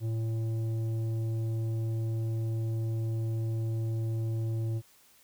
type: tone with tanh clipping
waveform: triangle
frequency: 112.5 Hz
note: A2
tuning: 39 cents sharp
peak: -30 dBFS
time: 0-4.82 s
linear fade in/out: 50 ms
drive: 13 dB
effects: white hiss -61 dBFS RMS until 5.23 s